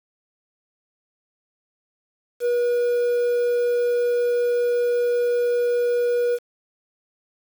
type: tone with quantisation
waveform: triangle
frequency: 482.8 Hz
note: B4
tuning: 39 cents flat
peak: -16 dBFS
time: 2.4-6.39 s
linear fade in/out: 50 ms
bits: 7
effects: none